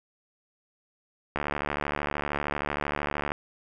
click train, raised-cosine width 0.5 ms, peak -13 dBFS, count 144, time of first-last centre 1.36-3.319 s, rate 73 Hz, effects none

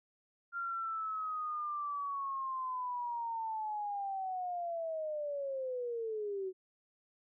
sine linear sweep, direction down, 1395 to 368.4 Hz, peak -35 dBFS, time 0.52-6.53 s, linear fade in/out 50 ms, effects none

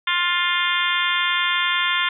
harmonic tone, 351.4 Hz, F4, 11 cents sharp, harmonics 3 / 4 / 5 / 6 / 7 / 8 / 9 / 10, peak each -25 / -26 / -26 / -25 / -30 / -30 / -27 / -26 dBFS, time 0.07-2.09 s, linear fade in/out 5 ms, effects none

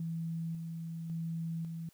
sine tone with tremolo, 164.81 Hz, E3, in tune, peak -34 dBFS, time 0-1.89 s, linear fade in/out 2 ms, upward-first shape square, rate 0.91 Hz, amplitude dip 35%, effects white hiss -67 dBFS RMS until 1.93 s

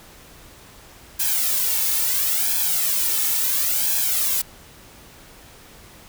blue noise with flanger, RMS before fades -21 dBFS, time 1.19-4.42 s, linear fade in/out 10 ms, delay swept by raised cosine 1.2 to 2.3 ms, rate 0.73 Hz, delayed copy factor +0.9, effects pink hiss -46 dBFS RMS until 6.08 s

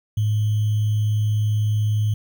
sine tone with sample-and-hold, 106.4 Hz, G#2, 42 cents sharp, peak -17 dBFS, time 0.17-2.14 s, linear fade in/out 5 ms, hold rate 3150 Hz, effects none

